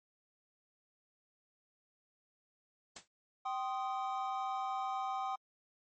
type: noise with exponential decay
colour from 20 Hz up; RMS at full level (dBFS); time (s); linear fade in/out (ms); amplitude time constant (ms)
white; -41; 2.96-3.08; 5; 24
type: chord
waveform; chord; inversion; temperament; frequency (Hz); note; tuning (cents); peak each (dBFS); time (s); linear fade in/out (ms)
triangle; C minor; second; equal with one note detuned; 773.2 / 1046.5 / 1244.5; G5 / C6 / Eb6; -24 / 0 / 0; -35 / -40 / -39; 3.45-5.36; 10
effects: MP3 32 kbps